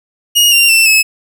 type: tone with pitch steps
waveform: sawtooth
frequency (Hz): 2872 / 2774 / 2680 / 2588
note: F7 / F7 / E7 / E7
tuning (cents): +48 / -12 / +28 / -32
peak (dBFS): -3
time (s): 0.35-1.03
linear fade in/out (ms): 20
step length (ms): 170
effects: none